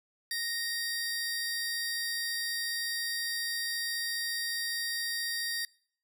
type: tone pair together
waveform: sawtooth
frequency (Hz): 1864.7 / 4699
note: A#6 / D8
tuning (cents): 0 / 0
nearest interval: octave + major third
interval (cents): 1600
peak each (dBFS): -31 / -32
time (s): 0.31-5.65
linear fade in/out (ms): 2
effects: noise-tail reverb RT60 0.6 s tail -25 dB re dry